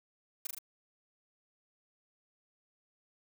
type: noise with echo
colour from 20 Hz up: blue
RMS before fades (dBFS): -36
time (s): 0.45-0.47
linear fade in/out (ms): 5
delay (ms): 39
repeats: 3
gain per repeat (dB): -2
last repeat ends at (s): 0.587
effects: none